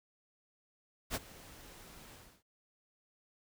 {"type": "noise with ADSR envelope", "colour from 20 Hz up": "pink", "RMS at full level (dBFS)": -34, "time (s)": [1.1, 2.43], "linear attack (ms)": 50, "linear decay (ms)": 33, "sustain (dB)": -20, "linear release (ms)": 300, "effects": []}